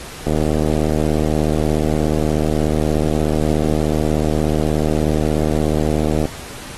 click train, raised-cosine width 2 ms, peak -5 dBFS, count 460, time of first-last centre 0.27-6.254 s, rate 76.7 Hz, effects pink hiss -34 dBFS RMS until 6.77 s + AAC 32 kbps

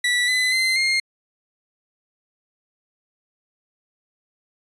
30% pulse tone with pitch steps, 1958 / 2012 / 2067 / 2124 Hz, B6 / B6 / C7 / C7, -15 / +32 / -22 / +25 cents, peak -15 dBFS, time 0.04-1 s, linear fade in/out 5 ms, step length 240 ms, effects resampled to 22050 Hz

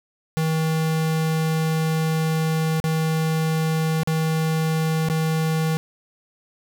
square tone with dropouts, 159.4 Hz, D#3, 42 cents sharp, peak -20 dBFS, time 0.37-5.77 s, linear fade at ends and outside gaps 0 ms, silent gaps 2.801-2.841 / 4.033-4.074 / 5.087-5.099 s, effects none

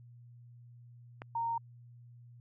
click, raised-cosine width 0.5 ms, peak -28 dBFS, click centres 1.219 s
sine tone, 924 Hz, A#5, 16 cents flat, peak -31 dBFS, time 1.35-1.58 s, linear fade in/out 5 ms
effects added 120 Hz sine -52 dBFS peak until 2.4 s

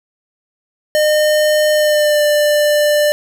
square tone with pitch glide, 608 to 593.8 Hz, D#5 to D5, -40 to +19 cents, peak -11 dBFS, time 0.95-3.12 s, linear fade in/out 0 ms, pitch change -41 cents, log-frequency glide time 1.72-2.23 s, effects none

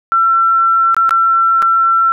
sine tone with dropouts, 1348 Hz, E6, 38 cents sharp, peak -8 dBFS, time 0.12-2.12 s, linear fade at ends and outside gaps 0 ms, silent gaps 0.945-0.966 / 1.093-1.108 / 1.621-1.626 s, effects none

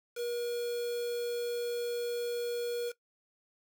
triangle tone with quantisation, 478.4 Hz, A#4, 45 cents sharp, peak -30 dBFS, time 0.15-2.93 s, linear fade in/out 50 ms, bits 7, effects noise-tail reverb RT60 0.1 s tail -18 dB re dry

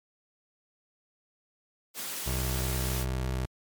white high-pass noise, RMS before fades -36 dBFS, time 1.94-3.06 s, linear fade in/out 50 ms, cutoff 140 Hz, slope 24 dB/octave
25% pulse tone with vibrato, 64 Hz, C2, 38 cents flat, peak -25 dBFS, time 2.26-3.46 s, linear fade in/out 10 ms, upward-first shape sine, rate 5 Hz, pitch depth 10 cents each way
effects MP3 96 kbps

